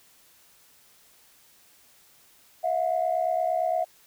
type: tone pair together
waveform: sine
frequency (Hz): 651.3 / 720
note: E5 / F#5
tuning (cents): -21 / -47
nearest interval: major second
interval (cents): 174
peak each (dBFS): -25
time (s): 2.63-3.85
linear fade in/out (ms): 20
effects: tanh soft clip ceiling -15 dBFS + white hiss -58 dBFS RMS until 4.06 s